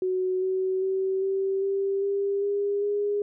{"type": "tone with pitch steps", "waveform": "sine", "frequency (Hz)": [370.8, 376.2, 381.7, 387.2, 392.8, 398.6, 404.4, 410.2], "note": ["F#4", "F#4", "G4", "G4", "G4", "G4", "G#4", "G#4"], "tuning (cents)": [4, 29, -46, -21, 4, 29, -46, -21], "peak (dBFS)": -23, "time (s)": [0.02, 3.22], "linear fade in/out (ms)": 2, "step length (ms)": 400, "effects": []}